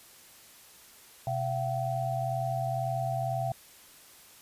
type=tone cluster; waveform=sine; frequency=128 / 679 / 761 Hz; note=C3 / F5 / F#5; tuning=-38 / -49 / +48 cents; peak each=-32 / -32 / -34 dBFS; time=1.27-3.52 s; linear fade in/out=2 ms; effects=white hiss -54 dBFS RMS until 4.41 s + resampled to 32000 Hz